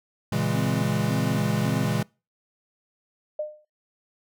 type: chord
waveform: square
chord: A# half-diminished seventh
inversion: none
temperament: equal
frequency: 116.54 / 138.59 / 164.81 / 207.7 Hz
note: A#2 / C#3 / E3 / G#3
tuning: 0 / 0 / 0 / 0 cents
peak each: -29 dBFS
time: 0.32-2.03 s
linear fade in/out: 5 ms
type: tone with vibrato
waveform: sine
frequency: 233.1 Hz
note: A#3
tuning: in tune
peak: -29 dBFS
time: 0.54-1.86 s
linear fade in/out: 20 ms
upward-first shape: square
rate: 1.8 Hz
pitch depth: 200 cents each way
type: tone with exponential decay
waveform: sine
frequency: 606 Hz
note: D#5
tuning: 46 cents flat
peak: -23 dBFS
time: 3.39-3.65 s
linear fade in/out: 5 ms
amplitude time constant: 56 ms
effects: noise-tail reverb RT60 0.3 s tail -25 dB re dry